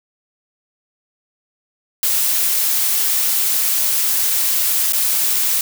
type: noise with dropouts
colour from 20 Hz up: blue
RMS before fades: -17 dBFS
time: 2.03-5.61 s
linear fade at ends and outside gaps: 1 ms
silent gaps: 4.923-4.933 s
effects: none